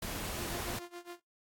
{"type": "noise", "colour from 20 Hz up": "pink", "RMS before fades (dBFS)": -39, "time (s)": [0.02, 0.79], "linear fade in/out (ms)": 5}
{"type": "tone with tremolo", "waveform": "sawtooth", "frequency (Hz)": 349.2, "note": "F4", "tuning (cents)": 0, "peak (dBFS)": -38, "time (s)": [0.38, 1.2], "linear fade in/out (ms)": 20, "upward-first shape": "sine", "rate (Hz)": 7.2, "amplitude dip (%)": 90}
{"effects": ["noise-tail reverb RT60 0.2 s tail -25 dB re dry", "AAC 64 kbps"]}